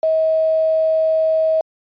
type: tone with quantisation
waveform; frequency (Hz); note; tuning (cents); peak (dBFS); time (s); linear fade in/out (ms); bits
sine; 638; D#5; +43; -13; 0.03-1.61; 2; 6
effects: resampled to 11025 Hz